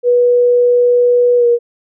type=tone with pitch glide; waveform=sine; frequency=487.5 to 475.3 Hz; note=B4 to A#4; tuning=-23 to +34 cents; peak=-7 dBFS; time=0.03-1.59 s; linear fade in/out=50 ms; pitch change=-43 cents; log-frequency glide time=1.37-1.46 s; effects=none